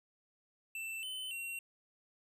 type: tone with pitch steps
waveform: square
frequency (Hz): 2668 / 3041 / 2738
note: E7 / F#7 / F7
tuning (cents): +20 / +47 / -35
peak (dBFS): -40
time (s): 0.75-1.59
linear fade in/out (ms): 2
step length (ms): 280
effects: none